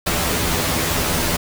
pink noise with comb filter, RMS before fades -20 dBFS, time 0.06-1.37 s, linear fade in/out 10 ms, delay 12 ms, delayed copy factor +1, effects none

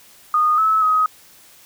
sine tone with pitch steps, 1231 / 1299 / 1262 Hz, D#6 / E6 / D#6, -19 / -26 / +24 cents, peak -13 dBFS, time 0.34-1.06 s, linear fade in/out 2 ms, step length 240 ms, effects white hiss -48 dBFS RMS until 1.65 s

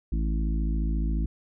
harmonic tone, 54.3 Hz, A1, 22 cents flat, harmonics 1 / 3 / 4 / 5 / 6, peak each -24 / -34 / -36 / -38 / -40 dBFS, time 0.12-1.26 s, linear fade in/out 5 ms, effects none

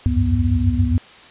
sine tone cluster, 68.6 / 86.2 / 94.2 / 100.8 / 245.2 Hz, C#2 / F2 / F#2 / G2 / B3, -17 / -22 / +32 / +49 / -12 cents, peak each -21 dBFS, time 0.06-0.98 s, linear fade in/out 0 ms, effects white hiss -43 dBFS RMS until 1.3 s + resampled to 8000 Hz

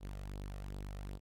sawtooth tone with flanger, 49 Hz, G1, in tune, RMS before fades -44 dBFS, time 0-1.2 s, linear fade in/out 50 ms, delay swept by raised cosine 0.22 to 1.62 ms, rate 2.6 Hz, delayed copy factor +0.55, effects AAC 64 kbps

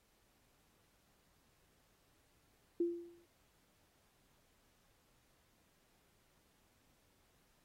sine tone with exponential decay, 343.6 Hz, F4, 28 cents flat, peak -29 dBFS, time 2.8-3.26 s, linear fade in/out 5 ms, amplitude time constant 100 ms, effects pink hiss -74 dBFS RMS until 7.64 s + AAC 48 kbps

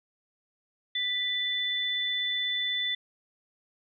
sine tone pair together, 1975.5 / 3504 Hz, B6 / A7, 0 / -8 cents, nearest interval minor seventh, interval 992 cents, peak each -32 / -28 dBFS, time 0.95-2.95 s, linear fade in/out 5 ms, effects none

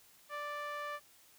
sawtooth tone with band-pass filter, 587.3 Hz, D5, in tune, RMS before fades -41 dBFS, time 0.29-1 s, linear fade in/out 50 ms, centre 1400 Hz, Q 1.7, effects white hiss -63 dBFS RMS until 1.38 s

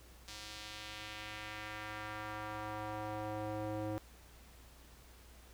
square tone with band-pass filter sweep, 106.5 Hz, G#2, 44 cents sharp, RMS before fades -43 dBFS, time 0.28-3.98 s, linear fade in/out 0 ms, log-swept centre 5000 to 440 Hz, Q 1.2, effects added 60 Hz sine -58 dBFS peak until 5.53 s + pink hiss -61 dBFS RMS until 5.53 s

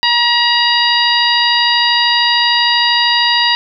harmonic tone, 953 Hz, A#5, 38 cents sharp, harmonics 1 / 2 / 3 / 4 / 5, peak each -16 / -16 / -16 / -16 / -16 dBFS, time 0.03-3.55 s, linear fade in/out 0 ms, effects none

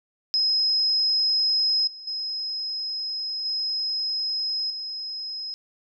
sine tone with level steps, 5110 Hz, D#8, 45 cents sharp, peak -19 / -38 / -27 / -24 / -30 dBFS, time 0.34-5.54 s, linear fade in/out 0 ms, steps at 1.87 / 2.07 / 3.45 / 4.7 s, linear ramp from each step 5 ms, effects none

